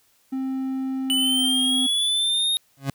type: tone with pitch glide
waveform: triangle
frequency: 264.2 to 258.3 Hz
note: C4 to C4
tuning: +17 to -22 cents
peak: -22 dBFS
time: 0.32-1.87 s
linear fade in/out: 10 ms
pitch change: -39 cents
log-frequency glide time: 1.11-1.46 s
type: linear sweep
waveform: square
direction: up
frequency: 2973 to 3729 Hz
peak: -20 dBFS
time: 1.1-2.57 s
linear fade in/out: 0 ms
type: tone with exponential growth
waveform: 30% pulse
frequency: 137 Hz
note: C#3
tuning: 20 cents flat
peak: -17 dBFS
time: 2.77-2.9 s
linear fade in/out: 2 ms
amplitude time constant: 28 ms
effects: white hiss -62 dBFS RMS until 2.94 s